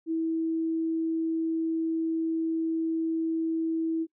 sine tone, 325.1 Hz, E4, 24 cents flat, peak -25 dBFS, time 0.06-4.07 s, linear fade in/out 50 ms, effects noise-tail reverb RT60 0.1 s tail -23 dB re dry

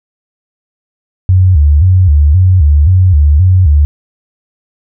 sine tone with vibrato, 82.41 Hz, E2, in tune, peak -3 dBFS, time 1.29-3.85 s, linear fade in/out 0 ms, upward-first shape square, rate 1.9 Hz, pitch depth 200 cents each way, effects none

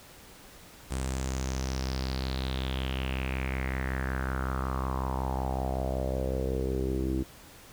sawtooth tone with low-pass filter sweep, 65.41 Hz, C2, in tune, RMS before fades -31 dBFS, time 0.9-7.24 s, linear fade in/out 20 ms, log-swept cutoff 8800 to 320 Hz, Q 5.1, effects pink hiss -51 dBFS RMS until 7.72 s

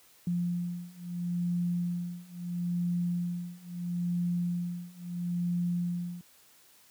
sine beating tone pair, 174.61 / 175.36 Hz, F3 / F3, 0 / +7 cents, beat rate 0.75 Hz, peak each -33 / -32 dBFS, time 0.27-6.21 s, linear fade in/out 2 ms, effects white hiss -60 dBFS RMS until 6.9 s + high-pass 60 Hz 12 dB/octave

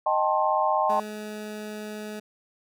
sine chord, A half-diminished seventh, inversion second, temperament equal with one note detuned, 622.3 / 784 / 880 / 1061.7 Hz, Eb5 / G5 / A5 / C6, 0 / 0 / 0 / +25 cents, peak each -26 dBFS, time 0.06-1 s, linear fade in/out 5 ms
20% pulse tone, 212.2 Hz, G#3, 38 cents sharp, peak -29 dBFS, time 0.89-2.2 s, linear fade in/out 10 ms
effects none

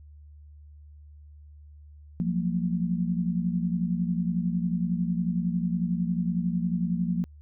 sine tone cluster, 174.5 / 185.5 / 228.9 Hz, F3 / F#3 / A#3, -1 / +5 / -31 cents, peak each -26 / -31 / -31 dBFS, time 2.2-7.24 s, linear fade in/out 0 ms, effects added 74 Hz sine -46 dBFS peak until 7.41 s

